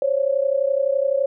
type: tone pair together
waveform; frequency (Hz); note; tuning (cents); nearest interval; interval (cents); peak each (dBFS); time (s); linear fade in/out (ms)
sine; 534.2 / 566; C5 / C#5; +36 / +36; minor second; 100; -20; 0.02-1.26; 2
effects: none